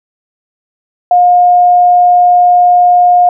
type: tone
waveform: sine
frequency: 713 Hz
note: F5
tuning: 36 cents sharp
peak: -3 dBFS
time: 1.11-3.29 s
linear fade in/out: 2 ms
effects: none